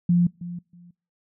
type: tone with echo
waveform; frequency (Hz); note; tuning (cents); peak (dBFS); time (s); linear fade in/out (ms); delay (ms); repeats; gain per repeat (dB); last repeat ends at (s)
sine; 174.61; F3; 0; -15; 0.09-0.27; 5; 320; 2; -15; 0.91
effects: noise-tail reverb RT60 0.4 s tail -26 dB re dry